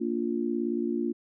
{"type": "chord", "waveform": "sine", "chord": "Bb major", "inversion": "none", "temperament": "just", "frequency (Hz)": [233.1, 291.4, 349.6], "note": ["Bb3", "D4", "F4"], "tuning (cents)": [0, -13, 2], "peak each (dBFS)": [-30, -32, -30], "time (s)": [0, 1.13], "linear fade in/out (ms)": 20, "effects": []}